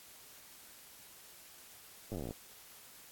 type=slowing click train; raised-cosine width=2 ms; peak=-28 dBFS; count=15; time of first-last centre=2.12-2.309 s; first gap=9 ms; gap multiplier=1.06; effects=white hiss -56 dBFS RMS until 3.11 s + AAC 64 kbps